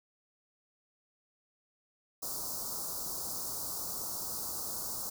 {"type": "band-stop noise", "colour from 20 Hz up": "white", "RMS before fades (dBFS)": -38, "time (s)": [2.22, 5.1], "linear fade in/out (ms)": 10, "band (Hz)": [1300, 4500], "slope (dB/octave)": 48, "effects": []}